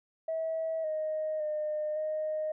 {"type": "tone with pitch steps", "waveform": "sine", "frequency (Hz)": [646, 622, 608, 619], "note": ["E5", "D#5", "D#5", "D#5"], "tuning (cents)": [-35, -1, -40, -9], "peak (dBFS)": -29, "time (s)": [0.28, 2.52], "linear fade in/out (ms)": 5, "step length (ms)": 560, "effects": ["tanh soft clip ceiling -25 dBFS"]}